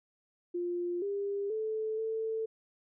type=tone with pitch steps; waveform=sine; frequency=350.7 / 401.4 / 436.8 / 444 Hz; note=F4 / G4 / A4 / A4; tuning=+7 / +41 / -13 / +16 cents; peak=-31 dBFS; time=0.54-2.46 s; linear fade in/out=10 ms; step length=480 ms; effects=none